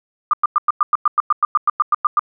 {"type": "tone bursts", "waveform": "sine", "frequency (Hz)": 1202, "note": "D6", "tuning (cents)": 40, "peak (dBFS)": -10, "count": 16, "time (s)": [0.31, 2.194], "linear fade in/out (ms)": 2, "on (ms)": 24, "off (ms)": 100, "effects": []}